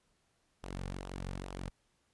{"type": "tone with flanger", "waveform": "sawtooth", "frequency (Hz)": 46.25, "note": "F#1", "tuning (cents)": 0, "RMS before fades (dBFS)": -42, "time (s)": [0.63, 1.7], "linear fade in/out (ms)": 10, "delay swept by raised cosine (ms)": [0.45, 3.15], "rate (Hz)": 2.3, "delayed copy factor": -0.55, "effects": ["pink hiss -75 dBFS RMS until 2.13 s", "resampled to 24000 Hz"]}